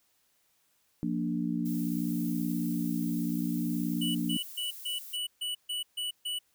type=chord; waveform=sine; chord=Bb major; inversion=second; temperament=equal; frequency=174.61 / 233.1 / 293.7 Hz; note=F3 / Bb3 / D4; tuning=0 / 0 / 0 cents; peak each=-33 / -32 / -33 dBFS; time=1.03-4.37 s; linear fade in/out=0 ms
type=noise; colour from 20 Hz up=violet; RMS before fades=-45 dBFS; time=1.65-5.17 s; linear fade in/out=10 ms
type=tone bursts; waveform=square; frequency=2955 Hz; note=F#7; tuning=3 cents flat; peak=-32 dBFS; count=9; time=4.01-6.39 s; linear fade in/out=10 ms; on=140 ms; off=140 ms
effects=white hiss -71 dBFS RMS until 6.54 s